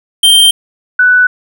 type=tone pair in turn; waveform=square / sine; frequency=3155 / 1489 Hz; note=G7 / F#6; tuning=+10 / +11 cents; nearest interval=octave + minor second; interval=1299 cents; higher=first; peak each=-4 dBFS; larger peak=neither; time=0.23-0.51 / 0.99-1.27 s; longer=neither; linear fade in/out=5 ms; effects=none